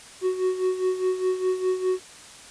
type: tone with tremolo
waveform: triangle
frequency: 370.8 Hz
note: F#4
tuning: 4 cents sharp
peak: -17 dBFS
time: 0.21-2 s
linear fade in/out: 50 ms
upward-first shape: sine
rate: 4.9 Hz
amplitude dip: 70%
effects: white hiss -45 dBFS RMS until 2.5 s + resampled to 22050 Hz